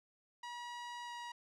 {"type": "tone with pitch glide", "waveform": "sawtooth", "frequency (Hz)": [962, 956.5], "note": ["B5", "A#5"], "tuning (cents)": [-46, 44], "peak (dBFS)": -40, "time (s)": [0.43, 1.32], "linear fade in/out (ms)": 5, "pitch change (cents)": -10, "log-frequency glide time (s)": [1.05, 1.11], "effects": ["low-pass 6000 Hz 12 dB/octave"]}